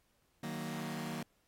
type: chord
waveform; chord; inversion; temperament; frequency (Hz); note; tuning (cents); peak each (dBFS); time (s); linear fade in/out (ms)
sawtooth; D# minor; none; just; 155.56 / 186.68 / 233.3; D#3 / F#3 / A#3; 0 / +16 / +2; -39 / -40 / -37; 0.43-1.23; 5
effects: pink hiss -75 dBFS RMS until 1.47 s + AAC 48 kbps